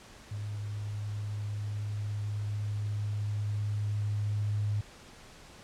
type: tone with level ramp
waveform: sine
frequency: 104 Hz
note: G#2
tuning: 3 cents sharp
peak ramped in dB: -34 to -27 dBFS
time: 0.31-4.81 s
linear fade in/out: 5 ms
effects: pink hiss -52 dBFS RMS until 5.63 s + low-pass 8000 Hz 12 dB/octave